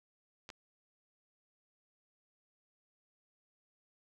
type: clicks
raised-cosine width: 0.2 ms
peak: -30 dBFS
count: 2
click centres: 0.491 / 0.502 s
effects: none